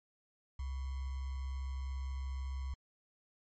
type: tone with sample-and-hold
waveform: sine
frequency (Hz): 66.6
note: C2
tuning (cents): +31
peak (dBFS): -36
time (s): 0.59-2.74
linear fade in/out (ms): 5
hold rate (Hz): 1050
effects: MP3 32 kbps